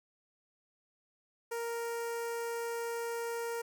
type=tone with notch filter; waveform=sawtooth; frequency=466.2 Hz; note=A#4; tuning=in tune; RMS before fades=-37 dBFS; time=1.51-3.62 s; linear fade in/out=10 ms; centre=3600 Hz; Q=1.1; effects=none